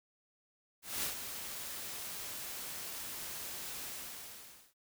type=noise with ADSR envelope; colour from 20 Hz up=white; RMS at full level=-35 dBFS; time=0.82-4.74 s; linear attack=210 ms; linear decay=110 ms; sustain=-8 dB; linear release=900 ms; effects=none